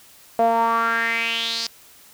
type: tone with band-pass filter sweep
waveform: sawtooth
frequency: 229.3 Hz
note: A#3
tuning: 28 cents flat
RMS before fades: -21 dBFS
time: 0.39-1.67 s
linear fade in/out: 2 ms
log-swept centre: 640 to 5000 Hz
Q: 5.2
effects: white hiss -49 dBFS RMS until 2.13 s